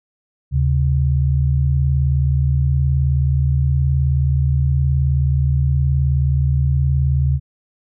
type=tone pair together; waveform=sine; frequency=75.59 / 134.6 Hz; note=D#2 / C3; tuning=-49 / +49 cents; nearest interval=minor seventh; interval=998 cents; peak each=-16 dBFS; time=0.51-7.4 s; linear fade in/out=50 ms; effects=none